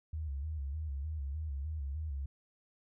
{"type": "tone with vibrato", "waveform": "sine", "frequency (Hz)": 73.42, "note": "D2", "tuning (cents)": 0, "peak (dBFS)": -35, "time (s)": [0.13, 2.26], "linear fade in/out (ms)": 5, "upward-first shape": "square", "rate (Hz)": 3.3, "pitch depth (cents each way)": 110, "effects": []}